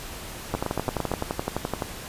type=two click trains; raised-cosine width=1 ms; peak=-11 / -11 dBFS; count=6 / 16; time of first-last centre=0.55-1.116 / 0.54-1.822 s; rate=8.83 / 11.7 Hz; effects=pink hiss -38 dBFS RMS until 2.08 s + resampled to 32000 Hz